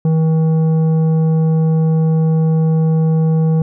sine tone with tanh clipping, 160 Hz, D#3, 49 cents sharp, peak -12 dBFS, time 0.05-3.62 s, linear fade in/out 2 ms, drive 9 dB, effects none

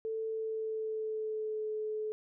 sine tone with pitch glide, 443.3 to 430.2 Hz, A4 to A4, +13 to -39 cents, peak -33 dBFS, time 0.05-2.12 s, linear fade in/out 0 ms, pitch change -52 cents, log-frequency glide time 0.27-1.7 s, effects none

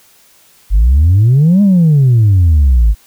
sine exponential two-way sweep, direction up then down, 46 to 207.9 to 50.5 Hz, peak -3 dBFS, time 0.7-2.95 s, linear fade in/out 50 ms, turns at 1.62 s, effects tanh soft clip ceiling -3 dBFS + white hiss -47 dBFS RMS until 3.06 s

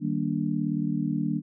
sine chord, Eb major seventh, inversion none, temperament just, 155.56 / 194.45 / 233.3 / 291.7 Hz, Eb3 / G3 / Bb3 / D4, 0 / -14 / +2 / -12 cents, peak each -30 dBFS, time 0-1.42 s, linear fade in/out 50 ms, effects none

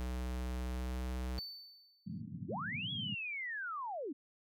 square tone with pitch glide, 62.5 to 63.08 Hz, B1 to B1, +21 to +37 cents, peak -37 dBFS, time 0-1.39 s, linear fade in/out 0 ms, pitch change +16 cents, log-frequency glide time 0.68-1.01 s
triangle tone with exponential decay, 4524 Hz, C#8, 34 cents sharp, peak -38 dBFS, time 1.38-2.21 s, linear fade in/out 1 ms, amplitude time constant 180 ms
white band-pass noise, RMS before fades -44 dBFS, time 2.06-3.15 s, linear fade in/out 10 ms, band 100 to 230 Hz, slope 48 dB/octave
sine linear two-way sweep, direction up then down, 246.9 to 3381 to 246.9 Hz, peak -38 dBFS, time 2.48-4.13 s, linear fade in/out 10 ms, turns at 2.91 s
effects none

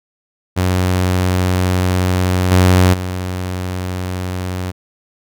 sawtooth tone with level steps, 91.6 Hz, F#2, 17 cents flat, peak -9 / -4 / -16 dBFS, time 0.56-4.72 s, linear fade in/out 20 ms, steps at 2.51 / 2.93 s, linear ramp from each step 10 ms, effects none

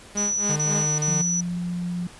sawtooth tone with tremolo, 205.3 Hz, G#3, 20 cents flat, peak -22 dBFS, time 0.15-0.91 s, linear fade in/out 5 ms, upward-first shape sine, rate 3.7 Hz, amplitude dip 95%
sine tone bursts, 5920 Hz, F#8, in tune, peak -22 dBFS, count 3, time 0.17-1.408 s, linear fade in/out 5 ms, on 390 ms, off 34 ms
45% pulse tone, 150.9 Hz, D3, 47 cents sharp, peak -25 dBFS, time 0.49-1.22 s, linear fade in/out 10 ms
sine tone with pitch glide, 174.61 to 176.13 Hz, F3 to F3, 0 to +15 cents, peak -25 dBFS, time 1.08-2.07 s, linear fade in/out 2 ms, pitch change +15 cents, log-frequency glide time 1.28-1.69 s
effects pink hiss -46 dBFS RMS until 2.19 s + resampled to 24000 Hz

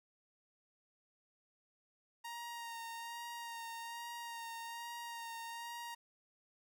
sawtooth tone with vibrato, 932.3 Hz, A#5, in tune, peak -40 dBFS, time 2.24-5.95 s, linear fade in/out 10 ms, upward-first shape sine, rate 1.2 Hz, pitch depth 22 cents each way, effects none

